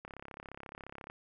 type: click train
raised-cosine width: 0.5 ms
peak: -30 dBFS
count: 37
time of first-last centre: 0.05-1.1 s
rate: 34.3 Hz
effects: none